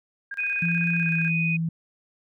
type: tone with tremolo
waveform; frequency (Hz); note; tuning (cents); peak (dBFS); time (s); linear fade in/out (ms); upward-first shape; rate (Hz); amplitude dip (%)
sine; 1612; G6; +48; -30; 0.31-1.3; 5; square; 16; 80
type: tone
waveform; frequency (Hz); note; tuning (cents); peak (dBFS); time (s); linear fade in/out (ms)
sine; 2489; D#7; 0; -24; 0.38-1.57; 10
type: tone with pitch glide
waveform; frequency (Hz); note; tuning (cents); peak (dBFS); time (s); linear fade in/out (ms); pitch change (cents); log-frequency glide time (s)
sine; 169.6 to 164.49; E3 to E3; +50 to -3; -23; 0.62-1.69; 5; -53; 0.98-1.09
effects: none